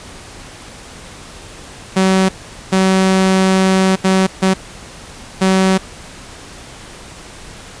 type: tone bursts at uneven times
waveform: sawtooth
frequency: 189.4 Hz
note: F#3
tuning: 41 cents sharp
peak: -6 dBFS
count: 5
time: 1.96-2.29 / 2.72-3.96 / 4.04-4.27 / 4.42-4.54 / 5.41-5.78 s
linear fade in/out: 10 ms
effects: pink hiss -35 dBFS RMS until 7.8 s + resampled to 22050 Hz